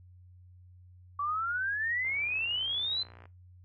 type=exponential sweep; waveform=sine; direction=up; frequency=1135 to 4097 Hz; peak=-29 dBFS; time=1.19-3.03 s; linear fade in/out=5 ms
type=click train; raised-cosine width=0.5 ms; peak=-37 dBFS; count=72; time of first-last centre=2.05-3.255 s; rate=58.9 Hz
effects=noise-tail reverb RT60 0.2 s tail -17 dB re dry + added 90 Hz sine -52 dBFS peak until 3.64 s